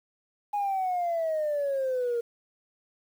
sine exponential sweep, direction down, 832 to 465.1 Hz, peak -24 dBFS, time 0.53-2.21 s, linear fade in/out 10 ms, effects tanh soft clip ceiling -22 dBFS + 9-bit

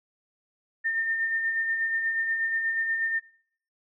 sine tone with tremolo, 1812 Hz, A#6, 50 cents flat, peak -23 dBFS, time 0.84-3.2 s, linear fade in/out 20 ms, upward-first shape sine, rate 8.3 Hz, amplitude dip 40%, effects noise-tail reverb RT60 0.6 s tail -22 dB re dry

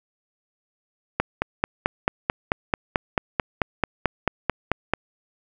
click train, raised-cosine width 0.5 ms, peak -4 dBFS, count 18, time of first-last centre 1.2-4.936 s, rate 4.55 Hz, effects none

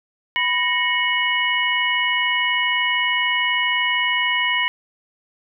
sine tone cluster, 990 / 1868 / 2201 / 2933 Hz, B5 / A#6 / C#7 / F#7, +4 / +3 / -13 / -16 cents, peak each -25 / -22 / -22 / -23 dBFS, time 0.36-4.68 s, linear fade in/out 0 ms, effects none

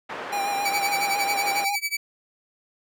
pink band-pass noise, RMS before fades -34 dBFS, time 0.09-1.65 s, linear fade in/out 10 ms, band 470 to 1900 Hz, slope 12 dB/octave
square tone with vibrato, 803 Hz, G5, 41 cents sharp, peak -25 dBFS, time 0.32-1.76 s, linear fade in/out 10 ms, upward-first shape triangle, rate 7.3 Hz, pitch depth 40 cents each way
sawtooth tone with tremolo, 2294 Hz, D7, 41 cents flat, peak -19 dBFS, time 0.65-1.97 s, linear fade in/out 5 ms, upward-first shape sine, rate 11 Hz, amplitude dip 95%
effects none

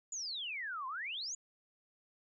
sine exponential two-way sweep, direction down then up, 7100 to 1000 to 7100 Hz, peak -38 dBFS, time 0.12-1.35 s, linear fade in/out 5 ms, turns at 0.87 s, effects none

